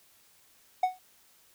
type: tone with exponential decay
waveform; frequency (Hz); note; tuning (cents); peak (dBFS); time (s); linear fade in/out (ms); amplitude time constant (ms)
triangle; 740; F#5; 0; -17; 0.83-0.99; 5; 33
effects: white hiss -62 dBFS RMS until 1.54 s